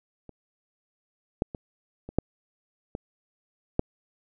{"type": "clicks", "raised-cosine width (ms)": 2, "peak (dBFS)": [-30, -10, -22, -25, -8, -19, -8], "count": 7, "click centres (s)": [0.293, 1.421, 1.548, 2.09, 2.186, 2.951, 3.794], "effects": []}